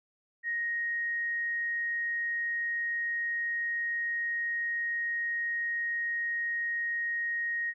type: tone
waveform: sine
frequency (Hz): 1873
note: A#6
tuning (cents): +8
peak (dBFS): -29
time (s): 0.43-7.74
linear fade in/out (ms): 50
effects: none